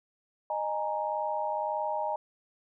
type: chord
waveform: sine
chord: D# suspended fourth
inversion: none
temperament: equal with one note detuned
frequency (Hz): 614.8 / 830.6 / 932.3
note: D#5 / G#5 / A#5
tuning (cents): -21 / 0 / 0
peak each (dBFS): -33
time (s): 0.5-2.16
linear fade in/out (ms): 2
effects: none